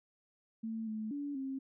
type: tone with pitch steps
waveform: sine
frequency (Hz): 223.6 / 217.1 / 286.5 / 267.9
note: A3 / A3 / D4 / C4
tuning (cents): +28 / -23 / -43 / +41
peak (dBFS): -36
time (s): 0.63-1.59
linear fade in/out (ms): 10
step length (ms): 240
effects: none